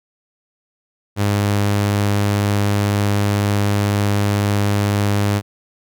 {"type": "tone", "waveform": "sawtooth", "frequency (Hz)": 102, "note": "G#2", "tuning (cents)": -31, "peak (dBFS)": -11, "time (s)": [1.16, 5.42], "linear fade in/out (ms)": 50, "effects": []}